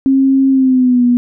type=tone with pitch glide; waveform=sine; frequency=268.7 to 243.6 Hz; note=C4 to B3; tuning=+46 to -24 cents; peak=-7 dBFS; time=0.06-1.17 s; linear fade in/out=0 ms; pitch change=-170 cents; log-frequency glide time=0.5-1.04 s; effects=none